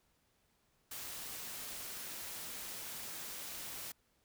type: noise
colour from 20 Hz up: white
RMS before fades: -45 dBFS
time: 0.91-3.92 s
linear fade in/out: 5 ms
effects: pink hiss -75 dBFS RMS until 4.24 s